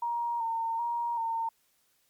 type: tone with vibrato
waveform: sine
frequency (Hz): 927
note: A#5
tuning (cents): -10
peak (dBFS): -28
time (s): 0.02-1.49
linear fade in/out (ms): 5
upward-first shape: square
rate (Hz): 1.3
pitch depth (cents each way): 30
effects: white hiss -70 dBFS RMS until 2.09 s + MP3 96 kbps